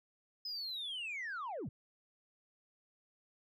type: linear sweep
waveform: sine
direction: down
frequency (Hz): 5110 to 82.41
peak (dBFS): -37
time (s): 0.45-1.69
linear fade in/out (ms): 5
effects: tanh soft clip ceiling -37 dBFS